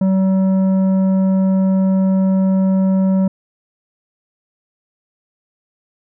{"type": "tone with tanh clipping", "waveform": "sine", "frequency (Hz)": 190.3, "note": "F#3", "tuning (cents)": 49, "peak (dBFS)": -13, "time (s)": [0.01, 3.28], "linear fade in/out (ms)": 5, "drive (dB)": 9, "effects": []}